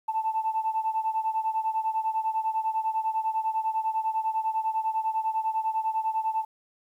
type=beating tone pair; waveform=sine; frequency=880 / 890 Hz; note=A5 / A5; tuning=0 / +20 cents; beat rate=10 Hz; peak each=-26 / -29 dBFS; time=0.08-6.45 s; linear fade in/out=10 ms; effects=tanh soft clip ceiling -18 dBFS + 10-bit